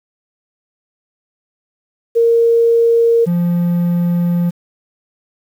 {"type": "tone pair in turn", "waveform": ["sine", "triangle"], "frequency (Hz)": [463.7, 173.69], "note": ["A#4", "F3"], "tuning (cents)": [-9, -9], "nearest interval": "octave + perfect fourth", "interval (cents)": 1700, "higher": "first", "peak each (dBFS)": [-8, -10], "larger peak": "first", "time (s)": [[2.15, 3.26], [3.26, 4.51]], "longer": "second", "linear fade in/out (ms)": 20, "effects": ["7-bit"]}